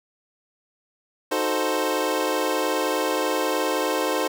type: chord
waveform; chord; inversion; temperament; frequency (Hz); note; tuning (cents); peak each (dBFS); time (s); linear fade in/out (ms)
25% pulse; D# diminished seventh; none; equal; 311.1 / 370 / 440 / 523.3; D#4 / F#4 / A4 / C5; 0 / 0 / 0 / 0; -24 / -26 / -24 / -22; 1.31-4.28; 10
effects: none